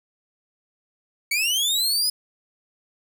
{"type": "linear sweep", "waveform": "sawtooth", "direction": "up", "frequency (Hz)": [2213, 5070], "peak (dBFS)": -17, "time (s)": [1.31, 2.1], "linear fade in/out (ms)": 5, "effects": []}